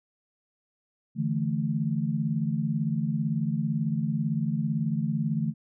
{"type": "chord", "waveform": "sine", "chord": "D suspended second", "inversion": "none", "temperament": "equal", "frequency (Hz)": [146.83, 164.81, 220], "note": ["D3", "E3", "A3"], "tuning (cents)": [0, 0, 0], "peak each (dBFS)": -29, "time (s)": [1.15, 5.54], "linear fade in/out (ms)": 50, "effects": []}